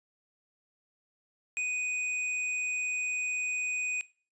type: tone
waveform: square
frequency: 2489 Hz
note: D#7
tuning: in tune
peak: -30 dBFS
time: 1.57-4.01 s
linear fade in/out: 0 ms
effects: noise-tail reverb RT60 0.4 s tail -20 dB re dry + resampled to 22050 Hz